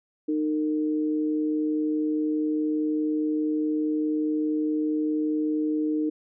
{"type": "tone pair together", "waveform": "sine", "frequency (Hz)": [306.8, 456.2], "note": ["D#4", "A#4"], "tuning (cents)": [-24, -37], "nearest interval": "perfect fifth", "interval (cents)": 687, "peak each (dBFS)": [-23, -32], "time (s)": [0.28, 6.1], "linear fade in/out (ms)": 10, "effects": []}